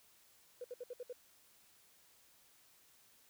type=tone bursts; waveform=triangle; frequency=493.9 Hz; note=B4; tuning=in tune; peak=-38 dBFS; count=6; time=0.61-1.128 s; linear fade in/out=5 ms; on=33 ms; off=64 ms; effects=tanh soft clip ceiling -40 dBFS + white hiss -67 dBFS RMS until 3.29 s